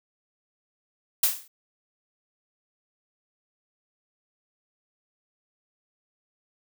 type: noise with exponential decay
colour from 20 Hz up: blue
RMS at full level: -17 dBFS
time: 1.23-1.48 s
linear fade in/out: 5 ms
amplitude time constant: 53 ms
effects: none